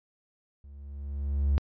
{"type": "tone with level ramp", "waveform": "triangle", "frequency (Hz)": 70.5, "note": "C#2", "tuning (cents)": 30, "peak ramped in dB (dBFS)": [-44, -17], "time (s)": [0.64, 1.58], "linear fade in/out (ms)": 0, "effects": ["tanh soft clip ceiling -15 dBFS", "resampled to 11025 Hz"]}